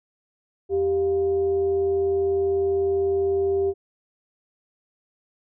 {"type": "tone with frequency modulation", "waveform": "sine", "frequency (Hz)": 392, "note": "G4", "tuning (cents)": 0, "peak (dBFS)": -19, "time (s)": [0.69, 3.74], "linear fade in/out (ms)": 50, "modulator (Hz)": 308, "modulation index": 0.28, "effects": []}